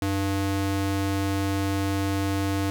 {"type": "ring-modulated tone", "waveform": "square", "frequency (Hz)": 196, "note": "G3", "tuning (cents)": 0, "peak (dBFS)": -21, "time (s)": [0.02, 2.7], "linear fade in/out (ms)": 0, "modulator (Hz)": 103, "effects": []}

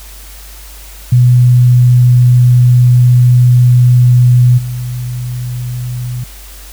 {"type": "tone with level steps", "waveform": "sine", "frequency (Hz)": 123.47, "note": "B2", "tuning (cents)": 0, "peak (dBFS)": [-3, -16], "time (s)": [1.12, 6.24], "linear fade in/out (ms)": 5, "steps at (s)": 4.57, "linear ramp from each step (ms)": 20, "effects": ["added 50 Hz sine -31 dBFS peak until 6.72 s", "white hiss -35 dBFS RMS until 6.72 s"]}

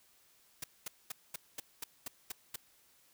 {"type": "noise bursts", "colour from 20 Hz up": "white", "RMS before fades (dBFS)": -40, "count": 9, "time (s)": [0.62, 2.56], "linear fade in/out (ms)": 5, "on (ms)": 20, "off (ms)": 220, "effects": ["white hiss -67 dBFS RMS until 3.13 s"]}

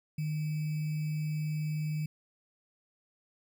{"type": "tone with sample-and-hold", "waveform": "sine", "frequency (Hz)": 153.2, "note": "D#3", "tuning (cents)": -27, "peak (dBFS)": -30, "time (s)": [0.18, 2.06], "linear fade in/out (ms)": 5, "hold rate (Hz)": 2450, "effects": []}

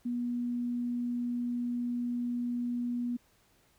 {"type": "tone", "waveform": "sine", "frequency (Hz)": 242, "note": "B3", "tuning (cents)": -35, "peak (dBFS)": -30, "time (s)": [0.05, 3.17], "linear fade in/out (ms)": 10, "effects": ["pink hiss -67 dBFS RMS until 3.78 s"]}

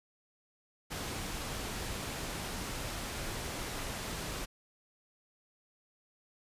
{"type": "low-pass noise", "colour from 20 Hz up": "pink", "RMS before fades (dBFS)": -39, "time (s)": [0.9, 4.46], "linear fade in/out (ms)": 20, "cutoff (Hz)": 12000, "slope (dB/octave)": 12, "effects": ["resampled to 32000 Hz"]}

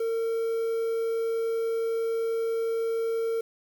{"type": "tone with quantisation", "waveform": "triangle", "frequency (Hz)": 455.3, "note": "A#4", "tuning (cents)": -41, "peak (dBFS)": -23, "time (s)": [0, 3.41], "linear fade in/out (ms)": 5, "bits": 8, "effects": []}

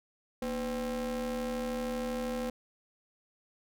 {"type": "ring-modulated tone", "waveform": "square", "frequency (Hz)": 135.8, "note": "C#3", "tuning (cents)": -35, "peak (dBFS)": -30, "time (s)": [0.42, 2.5], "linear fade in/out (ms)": 2, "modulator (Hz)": 371, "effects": []}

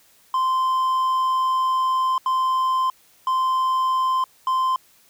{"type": "tone bursts at uneven times", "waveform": "triangle", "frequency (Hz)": 1039, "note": "C6", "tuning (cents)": -12, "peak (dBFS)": -16, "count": 4, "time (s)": [[0.34, 2.18], [2.26, 2.9], [3.27, 4.24], [4.47, 4.76]], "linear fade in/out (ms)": 2, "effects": ["white hiss -56 dBFS RMS until 5.09 s"]}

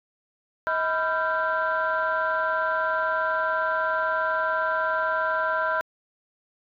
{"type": "tone cluster", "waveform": "sine", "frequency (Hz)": [637, 994, 1373, 1564], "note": ["D#5", "B5", "F6", "G6"], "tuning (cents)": [41, 11, -30, -4], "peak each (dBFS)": -27, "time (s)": [0.67, 5.81], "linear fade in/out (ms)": 0, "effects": ["tanh soft clip ceiling -15 dBFS"]}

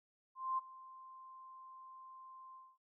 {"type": "tone with ADSR envelope", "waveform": "sine", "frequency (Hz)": 1046.5, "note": "C6", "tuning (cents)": 0, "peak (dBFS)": -32, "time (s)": [0.35, 2.78], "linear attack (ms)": 230, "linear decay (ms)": 18, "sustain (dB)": -20, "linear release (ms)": 230, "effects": []}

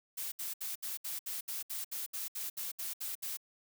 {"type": "noise bursts", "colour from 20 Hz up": "blue", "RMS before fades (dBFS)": -39, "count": 15, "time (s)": [0.17, 3.372], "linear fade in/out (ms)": 10, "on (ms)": 150, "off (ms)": 68, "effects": []}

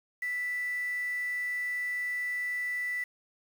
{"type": "tone with quantisation", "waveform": "sine", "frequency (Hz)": 1975.5, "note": "B6", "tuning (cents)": 0, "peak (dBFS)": -30, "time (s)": [0.22, 3.04], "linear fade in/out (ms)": 5, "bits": 8, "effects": []}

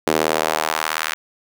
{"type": "tone with high-pass filter sweep", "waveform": "sawtooth", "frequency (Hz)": 78.5, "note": "D#2", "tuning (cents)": 16, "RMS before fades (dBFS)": -21, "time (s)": [0.07, 1.14], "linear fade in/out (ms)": 0, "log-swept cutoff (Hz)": [360, 1600], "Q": 1.3, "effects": []}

